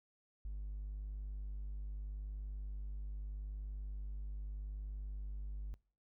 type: tone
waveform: triangle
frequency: 50.4 Hz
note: G1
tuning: 49 cents sharp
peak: -37 dBFS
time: 0.45-5.74 s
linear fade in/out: 0 ms
effects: noise-tail reverb RT60 0.4 s tail -24 dB re dry + tanh soft clip ceiling -36 dBFS